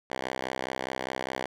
5% pulse tone with band-pass filter, 64.9 Hz, C2, 13 cents flat, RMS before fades -34 dBFS, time 0.1-1.46 s, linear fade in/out 5 ms, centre 1400 Hz, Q 0.52, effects none

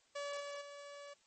sawtooth tone with level steps, 572 Hz, D5, 46 cents flat, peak -36 / -39 / -45 dBFS, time 0.15-1.14 s, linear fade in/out 10 ms, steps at 0.4 / 0.61 s, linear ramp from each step 5 ms, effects white hiss -71 dBFS RMS until 1.26 s + MP3 32 kbps

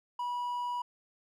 triangle tone, 975 Hz, B5, 23 cents flat, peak -30 dBFS, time 0.19-0.82 s, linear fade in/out 5 ms, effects none

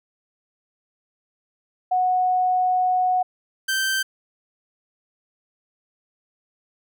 sine / sawtooth tone pair in turn, 735 / 1557.4 Hz, F#5 / G6, -12 / -12 cents, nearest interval octave + minor second, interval 1300 cents, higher second, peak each -17 dBFS, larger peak neither, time 1.91-3.23 / 3.68-4.03 s, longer first, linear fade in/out 10 ms, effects none

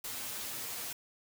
white noise with comb filter, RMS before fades -40 dBFS, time 0.04-0.93 s, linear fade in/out 5 ms, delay 8.5 ms, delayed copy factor +1, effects none

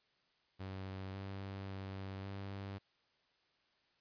sawtooth tone with pitch steps, 95.5 / 97.5 / 96.6 / 98.4 Hz, G2 / G2 / G2 / G2, -45 / -9 / -25 / +7 cents, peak -39 dBFS, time 0.59-2.79 s, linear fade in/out 20 ms, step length 550 ms, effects white hiss -75 dBFS RMS until 4 s + resampled to 11025 Hz

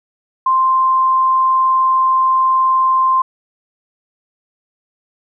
sine tone, 1046.5 Hz, C6, in tune, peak -10 dBFS, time 0.46-3.22 s, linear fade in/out 5 ms, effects none

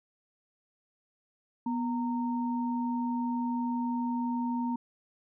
sine tone pair together, 244.2 / 923 Hz, B3 / A#5, -19 / -17 cents, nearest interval octave + major seventh, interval 2302 cents, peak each -29 / -35 dBFS, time 1.66-4.76 s, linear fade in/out 5 ms, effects none

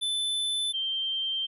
square / sine tone pair in turn, 3516 / 3145 Hz, A7 / G7, -2 / +5 cents, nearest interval major second, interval 193 cents, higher first, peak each -27 dBFS, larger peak neither, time 0.01-0.73 / 0.73-1.47 s, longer second, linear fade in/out 20 ms, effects resampled to 32000 Hz

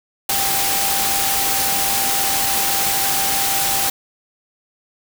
sine tone in noise, 787 Hz, G5, 7 cents sharp, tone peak -25 dBFS, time 0.29-3.9 s, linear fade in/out 5 ms, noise white, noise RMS -19 dBFS, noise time 0.29-3.9 s, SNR -9 dB, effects none

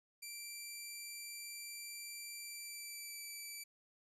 10% pulse tone with pitch glide, 2349 to 2319 Hz, D7 to D7, 0 to -22 cents, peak -37 dBFS, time 0.22-3.64 s, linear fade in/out 10 ms, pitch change -22 cents, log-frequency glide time 2.4-3.21 s, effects resampled to 32000 Hz + 13-bit

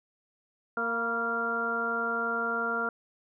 harmonic tone with a mistuned harmonic, 231.4 Hz, A#3, 13 cents flat, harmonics 1 / 2 / 3 / 4 / 5 / 6, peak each -38 / -35 / -37 / -40 / -40 / -29 dBFS, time 0.77-2.89 s, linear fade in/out 2 ms, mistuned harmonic 4, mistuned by +56 cents, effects none

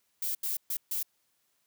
violet noise bursts at uneven times, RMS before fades -32 dBFS, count 4, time 0.22-0.35 / 0.43-0.57 / 0.7-0.77 / 0.91-1.03 s, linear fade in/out 5 ms, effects white hiss -74 dBFS RMS until 1.66 s + high-pass 60 Hz 12 dB/octave

